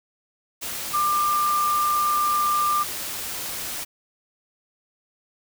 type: tone in noise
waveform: sine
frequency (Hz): 1192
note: D6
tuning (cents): +25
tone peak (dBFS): -19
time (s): 0.93-2.84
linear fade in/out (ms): 20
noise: white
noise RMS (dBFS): -31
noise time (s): 0.61-3.85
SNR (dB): +9
effects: none